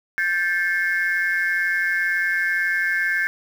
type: tone cluster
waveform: sine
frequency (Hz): 1572 / 1750 / 2157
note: G6 / A6 / C#7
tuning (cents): +4 / -10 / -48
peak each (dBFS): -21 / -22 / -26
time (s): 0.18-3.27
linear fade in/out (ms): 0
effects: tanh soft clip ceiling -12 dBFS + 7-bit